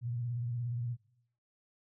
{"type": "tone with vibrato", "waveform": "sine", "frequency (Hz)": 120, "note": "B2", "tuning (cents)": -49, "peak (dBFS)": -33, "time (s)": [0.01, 0.97], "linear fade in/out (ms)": 50, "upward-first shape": "sine", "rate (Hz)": 17, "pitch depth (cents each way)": 61, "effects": ["noise-tail reverb RT60 0.8 s tail -22 dB re dry"]}